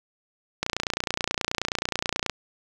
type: click train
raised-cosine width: 0.2 ms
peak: -7 dBFS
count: 50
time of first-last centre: 0.63-2.297 s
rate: 29.4 Hz
effects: none